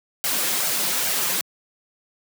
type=noise with flanger; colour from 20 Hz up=white; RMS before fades=-23 dBFS; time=0.24-1.41 s; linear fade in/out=0 ms; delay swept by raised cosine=1.3 to 5.9 ms; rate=2.4 Hz; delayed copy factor=+0.75; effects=high-pass 150 Hz 12 dB/octave